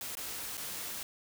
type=noise with dropouts; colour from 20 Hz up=white; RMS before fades=-40 dBFS; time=0.01-1.03 s; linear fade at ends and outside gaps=1 ms; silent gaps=0.152-0.17 / 0.571-0.577 s; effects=none